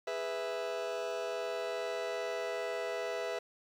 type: chord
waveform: 40% pulse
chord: E major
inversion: first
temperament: just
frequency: 412 / 494.4 / 659.3 Hz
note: G#4 / B4 / E5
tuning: -14 / +2 / 0 cents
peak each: -40 / -38 / -37 dBFS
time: 0.07-3.39 s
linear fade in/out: 5 ms
effects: low-pass 5000 Hz 12 dB/octave + 10-bit